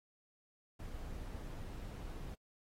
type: noise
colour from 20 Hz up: brown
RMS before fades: -45 dBFS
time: 0.79-2.35 s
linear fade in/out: 10 ms
effects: AAC 48 kbps